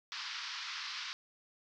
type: band-pass noise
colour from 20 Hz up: white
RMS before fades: -42 dBFS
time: 0.12-1.13 s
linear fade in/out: 0 ms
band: 1000 to 5300 Hz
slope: 48 dB/octave
effects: none